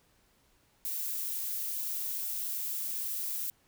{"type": "noise", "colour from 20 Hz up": "violet", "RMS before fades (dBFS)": -35, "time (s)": [0.85, 3.5], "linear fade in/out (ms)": 0, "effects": ["pink hiss -68 dBFS RMS until 3.67 s"]}